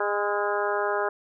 harmonic tone with a mistuned harmonic, 204.7 Hz, G#3, 25 cents flat, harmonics 2 / 3 / 4 / 5 / 6 / 7 / 8, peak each -28 / -30 / -31 / -32 / -33 / -33 / -34 dBFS, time 0-1.09 s, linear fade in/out 5 ms, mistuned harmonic 6, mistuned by +41 cents, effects none

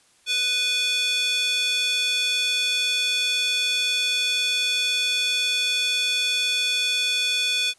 square tone with high-pass filter, 493.9 Hz, B4, in tune, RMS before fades -23 dBFS, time 0.26-7.74 s, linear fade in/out 50 ms, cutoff 3000 Hz, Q 5.7, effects white hiss -59 dBFS RMS until 7.78 s + resampled to 24000 Hz

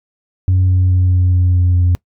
sine tone with pitch steps, 92.5 / 91.86 / 91.23 / 90.6 / 89.97 / 89.35 / 88.73 Hz, F#2 / F#2 / F#2 / F#2 / F#2 / F2 / F2, 0 / -12 / -24 / -36 / -48 / +40 / +28 cents, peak -7 dBFS, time 0.48-1.95 s, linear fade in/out 0 ms, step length 210 ms, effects noise-tail reverb RT60 0.1 s tail -25 dB re dry + tanh soft clip ceiling -7 dBFS

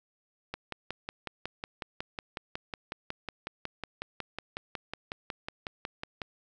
click train, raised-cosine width 0.3 ms, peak -19 dBFS, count 32, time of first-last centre 0.54-6.218 s, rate 5.46 Hz, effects none

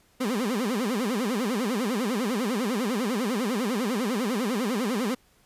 30% pulse tone with vibrato, 227.5 Hz, A#3, 42 cents flat, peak -22 dBFS, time 0.2-5.15 s, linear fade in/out 10 ms, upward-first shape sine, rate 10 Hz, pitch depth 260 cents each way, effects pink hiss -62 dBFS RMS until 5.45 s + resampled to 32000 Hz

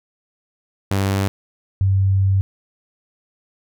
sawtooth / sine tone pair in turn, 97.8 / 96.62 Hz, G2 / G2, -4 / -25 cents, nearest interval unison, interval 21 cents, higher first, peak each -13 dBFS, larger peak neither, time 0.91-1.28 / 1.81-2.41 s, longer second, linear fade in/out 0 ms, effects none

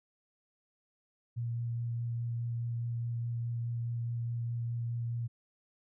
sine tone with vibrato, 117.8 Hz, A#2, 19 cents sharp, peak -32 dBFS, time 1.36-5.28 s, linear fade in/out 20 ms, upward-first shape sine, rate 4.8 Hz, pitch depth 10 cents each way, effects none

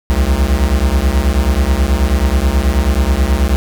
square beating tone pair, 62.3 / 71.6 Hz, B1 / D2, +16 / -43 cents, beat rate 9.3 Hz, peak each -14 / -14 dBFS, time 0.1-3.56 s, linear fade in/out 0 ms, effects none

